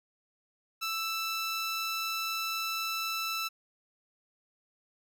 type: tone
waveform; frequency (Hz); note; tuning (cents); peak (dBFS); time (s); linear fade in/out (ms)
15% pulse; 1324; E6; +7; -25; 0.81-3.49; 20
effects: none